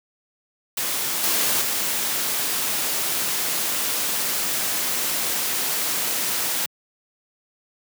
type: noise with level steps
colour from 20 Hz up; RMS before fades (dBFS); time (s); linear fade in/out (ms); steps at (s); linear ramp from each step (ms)
white; -25 / -21 / -24; 0.77-6.66; 5; 1.23 / 1.61; 10
effects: high-pass 150 Hz 12 dB/octave